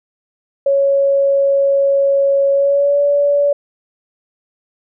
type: tone with pitch glide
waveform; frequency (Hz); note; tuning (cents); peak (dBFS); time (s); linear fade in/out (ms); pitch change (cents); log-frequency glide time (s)
sine; 554.4 to 573; C#5 to D5; 0 to -43; -10; 0.66-3.53; 5; +57; 2.52-3
effects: none